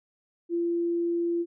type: tone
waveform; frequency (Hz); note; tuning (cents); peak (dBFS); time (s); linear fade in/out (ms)
sine; 341.8; F4; -37; -24; 0.49-1.46; 50
effects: none